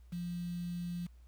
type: tone with quantisation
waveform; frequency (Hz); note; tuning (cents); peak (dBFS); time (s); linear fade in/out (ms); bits
sine; 174.61; F3; 0; -36; 0.12-1.07; 10; 9
effects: added 60 Hz sine -54 dBFS peak until 1.27 s + pink hiss -74 dBFS RMS until 1.27 s